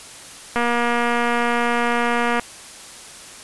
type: click train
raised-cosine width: 0.5 ms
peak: -6 dBFS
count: 438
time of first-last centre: 0.56-2.396 s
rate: 238 Hz
effects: white hiss -39 dBFS RMS until 3.43 s + resampled to 24000 Hz